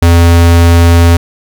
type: tone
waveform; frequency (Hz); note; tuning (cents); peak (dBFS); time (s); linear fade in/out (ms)
square; 85; F2; -46; -3; 0.02-1.17; 5
effects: none